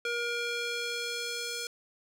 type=tone with band-pass filter sweep; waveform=square; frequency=474.5 Hz; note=A#4; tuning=31 cents sharp; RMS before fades=-34 dBFS; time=0.05-1.67 s; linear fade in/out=2 ms; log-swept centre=2200 to 5700 Hz; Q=0.86; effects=none